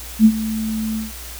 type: tone with ADSR envelope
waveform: sine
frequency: 219.2 Hz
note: A3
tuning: 6 cents flat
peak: -4 dBFS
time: 0.19-1.12 s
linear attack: 61 ms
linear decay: 62 ms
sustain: -16 dB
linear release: 150 ms
effects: added 60 Hz sine -35 dBFS peak until 1.39 s + white hiss -35 dBFS RMS until 1.39 s